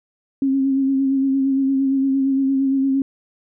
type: tone with vibrato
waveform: sine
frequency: 270 Hz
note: C#4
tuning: 45 cents flat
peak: -15 dBFS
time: 0.42-3.02 s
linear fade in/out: 2 ms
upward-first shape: sine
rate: 8.7 Hz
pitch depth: 27 cents each way
effects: none